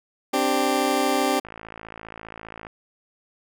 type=chord; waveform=20% pulse; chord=C suspended second; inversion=none; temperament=just; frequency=261.6 / 294.3 / 392.4 Hz; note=C4 / D4 / G4; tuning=0 / +4 / +2 cents; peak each=-20 dBFS; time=0.33-1.4 s; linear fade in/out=10 ms
type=click train; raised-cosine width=0.5 ms; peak=-22 dBFS; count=68; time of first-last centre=1.45-2.668 s; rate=55 Hz
effects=none